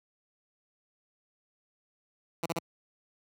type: tone bursts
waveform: 10% pulse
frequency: 166.8 Hz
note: E3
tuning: 21 cents sharp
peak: -21 dBFS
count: 3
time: 2.43-2.588 s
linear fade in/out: 2 ms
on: 28 ms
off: 37 ms
effects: high-pass 100 Hz 12 dB/octave